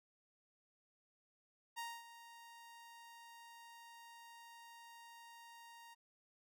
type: tone with ADSR envelope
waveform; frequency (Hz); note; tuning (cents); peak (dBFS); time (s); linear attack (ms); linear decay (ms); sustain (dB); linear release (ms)
sawtooth; 932.3; A#5; 0; -38; 1.76-5.95; 27; 240; -14; 21
effects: none